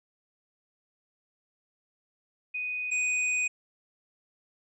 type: tone pair in turn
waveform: sine / square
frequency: 2489 / 2489 Hz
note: D#7 / D#7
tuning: 0 / 0 cents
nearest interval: unison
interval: 0 cents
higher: neither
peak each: -30 / -26 dBFS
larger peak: second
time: 2.54-2.91 / 2.91-3.48 s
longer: second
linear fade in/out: 10 ms
effects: resampled to 22050 Hz